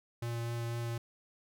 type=tone with vibrato; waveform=square; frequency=117.4 Hz; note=A#2; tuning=13 cents sharp; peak=-35 dBFS; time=0.22-0.98 s; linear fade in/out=5 ms; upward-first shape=triangle; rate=4 Hz; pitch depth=12 cents each way; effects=none